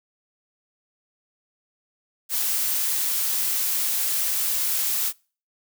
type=noise; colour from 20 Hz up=blue; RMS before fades=-24 dBFS; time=2.29-5.13 s; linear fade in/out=50 ms; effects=noise-tail reverb RT60 0.4 s tail -26 dB re dry